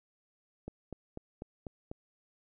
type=click train; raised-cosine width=2 ms; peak=-27 dBFS; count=6; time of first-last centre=0.68-1.915 s; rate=4.05 Hz; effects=none